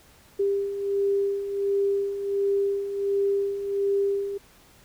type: beating tone pair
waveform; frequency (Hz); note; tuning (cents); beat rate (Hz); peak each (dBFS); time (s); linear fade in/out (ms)
sine; 397.1 / 398.5; G4 / G4; +22 / +28; 1.4; -30 / -23; 0.39-4.38; 10
effects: pink hiss -55 dBFS RMS until 4.84 s